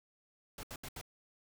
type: noise bursts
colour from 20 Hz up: pink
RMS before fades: -45 dBFS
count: 4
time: 0.58-1.013 s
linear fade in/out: 2 ms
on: 52 ms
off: 75 ms
effects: none